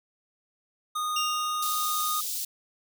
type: tone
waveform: square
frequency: 1233 Hz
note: D#6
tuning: 16 cents flat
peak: -28 dBFS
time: 0.95-2.21 s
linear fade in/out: 10 ms
type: tone with exponential decay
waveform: 25% pulse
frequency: 2794 Hz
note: F7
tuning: in tune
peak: -22 dBFS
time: 1.16-2.18 s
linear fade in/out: 5 ms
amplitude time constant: 220 ms
type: high-pass noise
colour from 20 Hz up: white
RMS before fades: -32 dBFS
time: 1.62-2.45 s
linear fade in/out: 5 ms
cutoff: 3600 Hz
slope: 24 dB/octave
effects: none